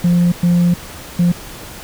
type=tone bursts at uneven times; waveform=sine; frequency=174.61 Hz; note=F3; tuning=in tune; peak=-7 dBFS; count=3; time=0.04-0.32 / 0.43-0.74 / 1.19-1.32 s; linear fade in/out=5 ms; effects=tanh soft clip ceiling -8 dBFS + pink hiss -33 dBFS RMS until 1.83 s